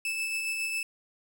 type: tone with tremolo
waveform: 40% pulse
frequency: 2627 Hz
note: E7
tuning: 7 cents flat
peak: -27 dBFS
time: 0.05-0.83 s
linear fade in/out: 2 ms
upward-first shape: sine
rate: 7.3 Hz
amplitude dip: 30%
effects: none